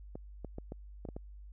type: clicks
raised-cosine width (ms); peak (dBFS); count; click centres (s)
2; -28; 7; 0.155 / 0.447 / 0.584 / 0.721 / 1.052 / 1.088 / 1.165
effects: added 50 Hz sine -47 dBFS peak until 1.52 s